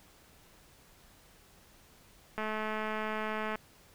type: click train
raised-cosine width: 0.5 ms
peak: -21 dBFS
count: 255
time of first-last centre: 2.38-3.556 s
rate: 216 Hz
effects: pink hiss -60 dBFS RMS until 3.94 s